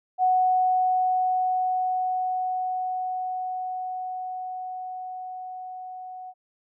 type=tone with level ramp; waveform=sine; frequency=740 Hz; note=F#5; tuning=in tune; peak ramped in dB=-17 to -36 dBFS; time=0.18-6.34 s; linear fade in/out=50 ms; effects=none